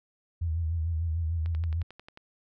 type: tone with vibrato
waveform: sine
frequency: 82 Hz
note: E2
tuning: 9 cents flat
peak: -26 dBFS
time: 0.41-1.83 s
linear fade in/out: 10 ms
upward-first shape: triangle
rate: 6.7 Hz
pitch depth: 89 cents each way
type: click train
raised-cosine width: 0.3 ms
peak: -30 dBFS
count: 9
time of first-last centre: 1.46-2.174 s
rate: 11.2 Hz
effects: none